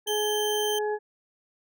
harmonic tone, 422 Hz, G#4, 28 cents sharp, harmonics 1 / 2 / 4, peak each -26 / -32 / -38 dBFS, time 0.06-0.99 s, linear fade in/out 50 ms
sawtooth tone, 3122 Hz, G7, 8 cents flat, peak -26 dBFS, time 0.07-0.79 s, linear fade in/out 5 ms
effects none

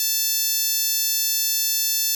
10% pulse tone with high-pass filter, 880 Hz, A5, in tune, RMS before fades -22 dBFS, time 0-2.15 s, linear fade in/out 2 ms, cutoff 7400 Hz, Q 1.1, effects none

